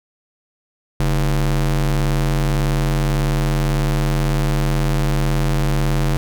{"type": "ring-modulated tone", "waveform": "square", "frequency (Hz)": 89, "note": "F2", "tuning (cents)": 33, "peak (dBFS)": -13, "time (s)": [1, 6.17], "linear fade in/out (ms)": 0, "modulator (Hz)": 49.9, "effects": []}